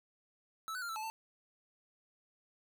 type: tone with pitch steps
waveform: square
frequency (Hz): 1310 / 1496 / 1397 / 1323 / 866 / 891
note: E6 / F#6 / F6 / E6 / A5 / A5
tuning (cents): -11 / +19 / 0 / +6 / -28 / +22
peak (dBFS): -39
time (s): 0.68-1.1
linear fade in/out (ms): 0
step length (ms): 70
effects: none